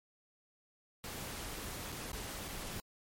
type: noise with dropouts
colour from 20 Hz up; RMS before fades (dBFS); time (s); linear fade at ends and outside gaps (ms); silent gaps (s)
pink; -43; 1.04-2.8; 0; 1.921-1.925 / 2.117-2.131 / 2.482-2.486
effects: MP3 64 kbps